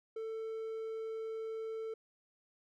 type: tone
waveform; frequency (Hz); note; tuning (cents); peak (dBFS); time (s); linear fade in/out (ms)
triangle; 444.8; A4; +19; -36; 0.16-1.94; 5
effects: none